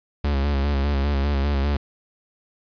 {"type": "tone with vibrato", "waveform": "45% pulse", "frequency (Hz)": 70.4, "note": "C#2", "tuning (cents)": 27, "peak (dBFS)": -19, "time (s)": [0.24, 1.77], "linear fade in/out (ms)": 5, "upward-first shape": "square", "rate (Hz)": 5, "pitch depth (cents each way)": 42, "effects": ["resampled to 11025 Hz", "8-bit"]}